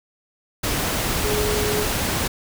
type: tone in noise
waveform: sine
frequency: 420.4 Hz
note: G#4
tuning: 21 cents sharp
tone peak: -23 dBFS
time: 1.24-1.85 s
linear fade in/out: 10 ms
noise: pink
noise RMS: -23 dBFS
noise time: 0.63-2.28 s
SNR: -3 dB
effects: none